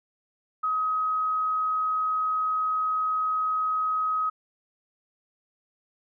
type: tone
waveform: sine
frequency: 1266 Hz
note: D#6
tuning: 30 cents sharp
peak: -23 dBFS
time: 0.63-4.3 s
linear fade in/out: 10 ms
effects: none